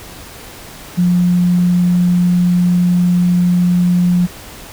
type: tone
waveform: sine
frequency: 177.4 Hz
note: F3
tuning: 27 cents sharp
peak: -9 dBFS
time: 0.97-4.27 s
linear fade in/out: 20 ms
effects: pink hiss -34 dBFS RMS until 4.72 s